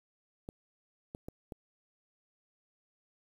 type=clicks; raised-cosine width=2 ms; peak=-28 dBFS; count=4; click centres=0.489 / 1.149 / 1.285 / 1.522 s; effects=9-bit